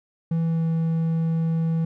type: tone with pitch glide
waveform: triangle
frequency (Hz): 164.81 to 163.39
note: E3 to E3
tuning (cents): 0 to -15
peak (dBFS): -18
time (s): 0.31-1.85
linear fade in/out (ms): 5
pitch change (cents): -15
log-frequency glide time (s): 0.43-0.64
effects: none